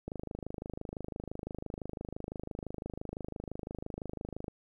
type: click train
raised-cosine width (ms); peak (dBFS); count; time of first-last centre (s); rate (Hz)
2; -25; 115; 0.08-4.482; 25.9
effects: 11-bit